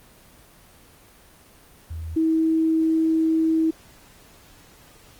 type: tone pair in turn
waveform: sine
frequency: 81 / 321.6 Hz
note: E2 / E4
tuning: -30 / -43 cents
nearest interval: 2 octaves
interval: 2387 cents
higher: second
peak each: -29 / -17 dBFS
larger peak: second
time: 1.9-2.16 / 2.16-3.71 s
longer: second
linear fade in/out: 10 ms
effects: pink hiss -51 dBFS RMS until 5.19 s + Opus 24 kbps